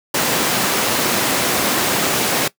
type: high-pass noise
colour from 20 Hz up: pink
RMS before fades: -18 dBFS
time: 0.14-2.48 s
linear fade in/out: 5 ms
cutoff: 220 Hz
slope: 12 dB/octave
effects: noise-tail reverb RT60 0.1 s tail -19 dB re dry